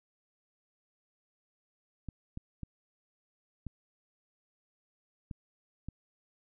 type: clicks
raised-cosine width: 5 ms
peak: -27 dBFS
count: 6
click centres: 2.087 / 2.374 / 2.633 / 3.667 / 5.312 / 5.886 s
effects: none